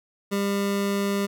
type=tone; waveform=25% pulse; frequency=200 Hz; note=G3; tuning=35 cents sharp; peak=-19 dBFS; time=0.31-1.27 s; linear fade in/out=20 ms; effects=none